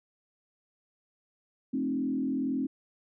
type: tone with frequency modulation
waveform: sine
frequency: 265.5 Hz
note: C4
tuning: 25 cents sharp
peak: -27 dBFS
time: 1.73-2.67 s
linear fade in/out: 10 ms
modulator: 41.9 Hz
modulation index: 1
effects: none